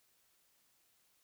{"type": "silence", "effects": ["white hiss -73 dBFS RMS until 1.23 s"]}